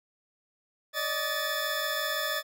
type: tone cluster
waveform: 20% pulse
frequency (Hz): 575 / 621 / 1740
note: D5 / D#5 / A6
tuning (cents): -37 / -3 / -20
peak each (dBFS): -31 / -29 / -26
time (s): 0.93-2.43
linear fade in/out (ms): 50
effects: none